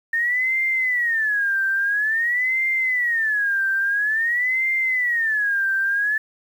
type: tone with vibrato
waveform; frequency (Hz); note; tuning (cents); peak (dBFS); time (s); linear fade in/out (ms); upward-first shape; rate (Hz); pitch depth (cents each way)
sine; 1813; A#6; -49; -18; 0.13-6.18; 5; sine; 0.49; 250
effects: 8-bit